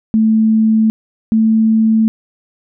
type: tone pair in turn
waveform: sine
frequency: 220 / 221.3 Hz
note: A3 / A3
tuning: 0 / +10 cents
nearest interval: unison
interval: 10 cents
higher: second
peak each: -8 dBFS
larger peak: neither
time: 0.14-0.9 / 1.32-2.08 s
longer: neither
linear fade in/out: 0 ms
effects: none